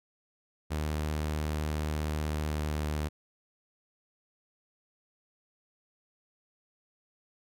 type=tone with pitch glide; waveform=sawtooth; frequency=76.3 to 75.55 Hz; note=D#2 to D2; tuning=-33 to +50 cents; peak=-26 dBFS; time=0.7-3.09 s; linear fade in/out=20 ms; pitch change=-17 cents; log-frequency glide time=2.27-2.83 s; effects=none